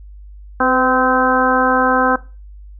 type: harmonic tone with a mistuned harmonic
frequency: 257.9 Hz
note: C4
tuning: 25 cents flat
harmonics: 1 / 2 / 3 / 4 / 5 / 6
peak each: -19 / -19 / -19 / -19 / -19 / -19 dBFS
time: 0.6-2.16 s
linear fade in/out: 5 ms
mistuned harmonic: 2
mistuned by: -25 cents
effects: noise-tail reverb RT60 0.3 s tail -17 dB re dry + added 50 Hz sine -34 dBFS peak until 2.79 s